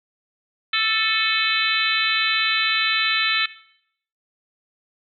harmonic tone with a mistuned harmonic, 441.6 Hz, A4, 6 cents sharp, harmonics 3 / 4 / 5 / 6 / 7 / 8 / 9, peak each -26 / -26 / -26 / -26 / -26 / -26 / -26 dBFS, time 0.73-3.46 s, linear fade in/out 5 ms, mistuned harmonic 6, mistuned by -48 cents, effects noise-tail reverb RT60 0.7 s tail -18 dB re dry

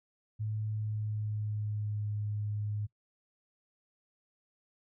sine tone with pitch glide, 107.6 to 104.66 Hz, A2 to G#2, -38 to +14 cents, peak -32 dBFS, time 0.39-2.87 s, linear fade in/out 20 ms, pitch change -48 cents, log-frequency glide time 0.66-2.07 s, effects noise-tail reverb RT60 0.1 s tail -20 dB re dry

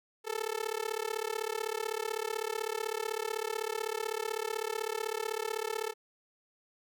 sawtooth tone with amplitude modulation, 440 Hz, A4, in tune, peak -25 dBFS, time 0.24-5.94 s, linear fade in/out 50 ms, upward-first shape sine, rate 35.9 Hz, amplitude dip 100%, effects none

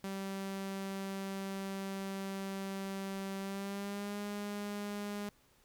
sawtooth tone with pitch glide, 194.4 to 205 Hz, G3 to G#3, -14 to -22 cents, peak -34 dBFS, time 0.04-5.29 s, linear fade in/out 0 ms, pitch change +92 cents, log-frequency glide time 3.39-4.19 s, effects pink hiss -68 dBFS RMS until 5.64 s

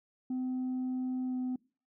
sine tone with pitch glide, 255.7 to 253.8 Hz, C4 to B3, -40 to +47 cents, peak -29 dBFS, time 0.3-1.56 s, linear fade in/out 5 ms, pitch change -13 cents, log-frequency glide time 1.26-1.35 s, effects noise-tail reverb RT60 0.4 s tail -25 dB re dry + tanh soft clip ceiling -30 dBFS

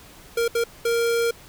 square tone bursts at uneven times, 466.2 Hz, A#4, in tune, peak -20 dBFS, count 3, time 0.37-0.48 / 0.55-0.64 / 0.85-1.31 s, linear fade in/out 5 ms, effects pink hiss -47 dBFS RMS until 1.48 s

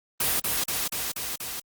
white noise with echo, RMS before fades -24 dBFS, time 0.2-0.4 s, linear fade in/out 5 ms, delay 240 ms, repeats 5, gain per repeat -2 dB, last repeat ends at 1.6 s, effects Opus 24 kbps

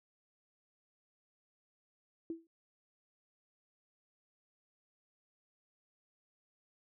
sine tone with exponential decay, 329.6 Hz, E4, in tune, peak -33 dBFS, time 2.3-2.47 s, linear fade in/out 2 ms, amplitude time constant 36 ms, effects noise-tail reverb RT60 0.1 s tail -17 dB re dry

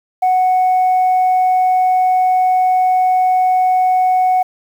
sine tone, 740 Hz, F#5, in tune, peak -8 dBFS, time 0.22-4.43 s, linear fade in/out 10 ms, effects tanh soft clip ceiling -8 dBFS + 7-bit

